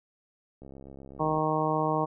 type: click train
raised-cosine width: 2 ms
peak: -33 dBFS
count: 53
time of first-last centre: 0.62-1.386 s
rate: 67.9 Hz
type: harmonic tone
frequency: 155.56 Hz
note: D#3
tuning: in tune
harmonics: 1 / 2 / 3 / 4 / 5 / 6 / 7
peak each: -32 / -32 / -32 / -32 / -32 / -32 / -32 dBFS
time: 1.19-2.06 s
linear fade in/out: 20 ms
effects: none